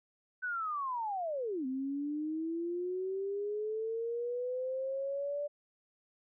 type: linear two-way sweep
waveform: sine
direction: down then up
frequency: 1517 to 256.4 to 586 Hz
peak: -33 dBFS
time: 0.42-5.48 s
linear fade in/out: 20 ms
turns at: 1.66 s
effects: none